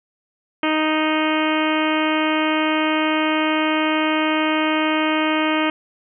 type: harmonic tone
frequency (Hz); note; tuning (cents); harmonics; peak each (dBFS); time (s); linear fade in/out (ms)
311.1; D#4; 0; 1 / 2 / 3 / 4 / 5 / 6 / 7 / 8 / 9 / 10; -20 / -25 / -26 / -26 / -29 / -31 / -28 / -29 / -31 / -31; 0.63-5.7; 2
effects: none